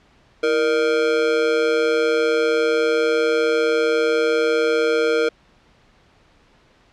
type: tone with amplitude modulation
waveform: square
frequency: 467.4 Hz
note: A#4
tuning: 5 cents sharp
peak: -13 dBFS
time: 0.43-5.29 s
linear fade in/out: 5 ms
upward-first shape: sine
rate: 140 Hz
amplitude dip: 80%
effects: pink hiss -55 dBFS RMS until 6.92 s + low-pass 4000 Hz 12 dB/octave